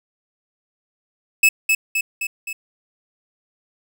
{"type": "tone with echo", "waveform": "45% pulse", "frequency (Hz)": 2600, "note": "E7", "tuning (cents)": -24, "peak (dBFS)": -10, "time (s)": [1.43, 1.49], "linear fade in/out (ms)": 5, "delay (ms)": 260, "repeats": 4, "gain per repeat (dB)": -4, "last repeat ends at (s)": 2.53, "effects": []}